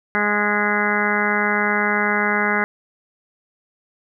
harmonic tone with a mistuned harmonic, 207.7 Hz, G#3, in tune, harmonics 1 / 2 / 3 / 4 / 5 / 6 / 7 / 8 / 9 / 10, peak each -25 / -26 / -30 / -26 / -29 / -27 / -24 / -24 / -30 / -24 dBFS, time 0.15-2.64 s, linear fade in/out 0 ms, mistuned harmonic 10, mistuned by -30 cents, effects none

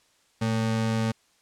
square ring-modulated tone, 169.1 Hz, E3, 44 cents sharp, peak -21 dBFS, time 0.41-1.12 s, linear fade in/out 10 ms, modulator 53.4 Hz, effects white hiss -64 dBFS RMS until 1.41 s + low-pass 8000 Hz 12 dB/octave

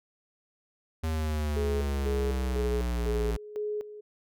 square exponential sweep, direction down, 80.5 to 55.6 Hz, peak -28 dBFS, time 1.03-3.37 s, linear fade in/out 10 ms
sine tone with tremolo, 420.6 Hz, G#4, 22 cents sharp, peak -29 dBFS, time 1.56-4.01 s, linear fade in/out 10 ms, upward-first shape square, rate 2 Hz, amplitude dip 75%
effects none

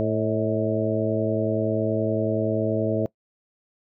harmonic tone with a mistuned harmonic, 110 Hz, A2, in tune, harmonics 1 / 2 / 3 / 4 / 5 / 6, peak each -28 / -28 / -28 / -28 / -28 / -28 dBFS, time 0-3.06 s, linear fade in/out 0 ms, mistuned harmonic 6, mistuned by -50 cents, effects noise-tail reverb RT60 0.1 s tail -22 dB re dry

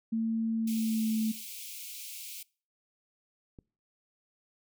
sine tone with pitch glide, 225.1 to 220.2 Hz, A3 to A3, +40 to +2 cents, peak -27 dBFS, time 0.12-1.32 s, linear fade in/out 10 ms, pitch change -38 cents, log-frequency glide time 0.56-1.11 s
white high-pass noise, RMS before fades -43 dBFS, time 0.67-2.43 s, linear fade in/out 5 ms, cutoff 2200 Hz, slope 96 dB/octave
click, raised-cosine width 3 ms, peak -35 dBFS, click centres 3.588 s
effects noise-tail reverb RT60 0.4 s tail -24 dB re dry

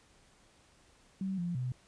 sine tone with pitch steps, 191.3 / 174 / 126.1 Hz, G3 / F3 / B2, -42 / -6 / +36 cents, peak -32 dBFS, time 1.21-1.72 s, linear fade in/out 2 ms, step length 170 ms, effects pink hiss -64 dBFS RMS until 1.87 s + resampled to 22050 Hz

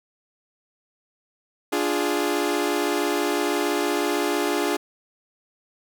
sawtooth chord, D diminished, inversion none, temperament equal, 293.7 / 349.2 / 415.3 Hz, D4 / F4 / Ab4, 0 / 0 / 0 cents, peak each -22 dBFS, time 1.72-4.77 s, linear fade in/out 10 ms, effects none

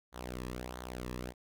sawtooth tone with flanger, 62 Hz, B1, 7 cents sharp, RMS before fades -42 dBFS, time 0.12-1.34 s, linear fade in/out 50 ms, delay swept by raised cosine 0.38 to 1.38 ms, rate 1.5 Hz, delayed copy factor -0.7, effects none

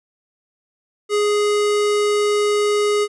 square tone, 415.3 Hz, G#4, in tune, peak -16 dBFS, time 1.09-3.08 s, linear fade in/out 50 ms, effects resampled to 24000 Hz

